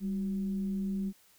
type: tone with frequency modulation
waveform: sine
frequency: 196 Hz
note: G3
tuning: in tune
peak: -30 dBFS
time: 0-1.13 s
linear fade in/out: 50 ms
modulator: 169 Hz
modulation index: 0.26
effects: white hiss -63 dBFS RMS until 1.38 s